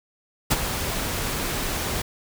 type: noise with ADSR envelope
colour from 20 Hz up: pink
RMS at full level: -18 dBFS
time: 0.5-2.02 s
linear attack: 16 ms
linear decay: 34 ms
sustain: -9 dB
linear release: 6 ms
effects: none